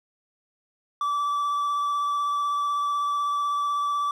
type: tone with vibrato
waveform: triangle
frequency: 1158 Hz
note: D6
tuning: 25 cents flat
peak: -21 dBFS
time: 1.01-4.11 s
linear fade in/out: 2 ms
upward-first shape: sine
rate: 16 Hz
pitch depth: 11 cents each way
effects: none